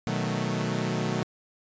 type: chord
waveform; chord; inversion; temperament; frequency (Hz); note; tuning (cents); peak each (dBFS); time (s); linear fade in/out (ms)
sawtooth; B dominant seventh; none; equal; 123.47 / 155.56 / 185 / 220; B2 / D#3 / F#3 / A3; 0 / 0 / 0 / 0; -28; 0.07-1.23; 0
effects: resampled to 16000 Hz